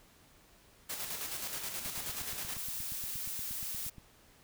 white noise with tremolo, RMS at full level -38 dBFS, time 0.89-2.58 s, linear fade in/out 10 ms, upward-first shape square, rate 9.4 Hz, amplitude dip 40%
click train, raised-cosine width 5 ms, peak -37 dBFS, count 19, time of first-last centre 1.86-3.983 s, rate 8.48 Hz
blue noise, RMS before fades -39 dBFS, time 2.57-3.9 s, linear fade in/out 10 ms
effects pink hiss -62 dBFS RMS until 4.43 s

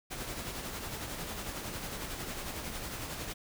pink noise with tremolo, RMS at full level -38 dBFS, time 0.1-3.34 s, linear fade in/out 20 ms, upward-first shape sine, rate 11 Hz, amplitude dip 40%, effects none

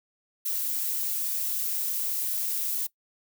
violet noise, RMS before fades -29 dBFS, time 0.45-2.87 s, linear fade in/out 10 ms, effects noise-tail reverb RT60 0.1 s tail -20 dB re dry

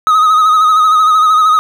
triangle tone with vibrato, 1261 Hz, D#6, 23 cents sharp, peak -4 dBFS, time 0.07-1.59 s, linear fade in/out 0 ms, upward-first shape sine, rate 13 Hz, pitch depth 44 cents each way, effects none

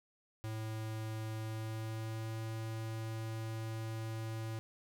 square tone with pitch glide, 110 to 111.6 Hz, A2 to A2, 0 to +25 cents, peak -39 dBFS, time 0.44-4.59 s, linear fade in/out 0 ms, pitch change +25 cents, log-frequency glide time 1.35-2.38 s, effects none

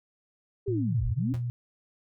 sine linear two-way sweep, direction down then up, 415.3 to 32.7 to 294.8 Hz, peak -27 dBFS, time 0.66-1.34 s, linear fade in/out 20 ms, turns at 1.06 s
sine tone with pitch glide, 112.1 to 120.84 Hz, A2 to B2, +33 to -37 cents, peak -28 dBFS, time 0.68-1.5 s, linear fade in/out 0 ms, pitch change +130 cents, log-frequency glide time 0.88-1.16 s
40% pulse tone with exponential decay, 88.4 Hz, F2, 22 cents sharp, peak -31 dBFS, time 1.34-1.45 s, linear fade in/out 0 ms, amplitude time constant 22 ms
effects none

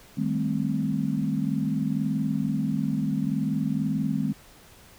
sine chord, A half-diminished seventh, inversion second, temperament equal with one note detuned, 155.56 / 199.42 / 220 / 261.6 Hz, Eb3 / G3 / A3 / C4, 0 / +30 / 0 / 0 cents, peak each -29 dBFS, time 0.17-4.33 s, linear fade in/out 10 ms, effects pink hiss -52 dBFS RMS until 4.98 s

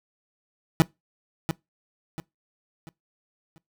30% pulse tone with echo, 161.8 Hz, E3, 32 cents flat, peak -11 dBFS, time 0.8-0.82 s, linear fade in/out 0 ms, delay 690 ms, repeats 4, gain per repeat -9 dB, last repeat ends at 3.58 s, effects noise-tail reverb RT60 0.2 s tail -23 dB re dry

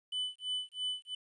triangle tone with tremolo, 3000 Hz, F#7, 23 cents sharp, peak -30 dBFS, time 0.12-1.15 s, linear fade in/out 5 ms, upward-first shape sine, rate 3 Hz, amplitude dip 100%, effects resampled to 24000 Hz + 11-bit

